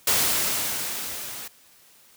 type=noise with level ramp; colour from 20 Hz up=white; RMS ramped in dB=-20 to -37 dBFS; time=0.07-1.48 s; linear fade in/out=5 ms; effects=white hiss -55 dBFS RMS until 2.16 s + high-pass 60 Hz 12 dB/octave